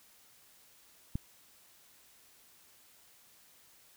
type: click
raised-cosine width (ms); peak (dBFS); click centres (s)
5; -21; 1.155
effects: white hiss -62 dBFS RMS until 3.96 s